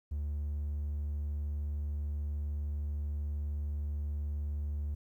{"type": "tone", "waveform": "triangle", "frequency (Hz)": 73.42, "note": "D2", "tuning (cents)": 0, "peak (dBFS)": -30, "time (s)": [0.11, 4.95], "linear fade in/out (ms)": 10, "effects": ["tanh soft clip ceiling -26 dBFS", "12-bit"]}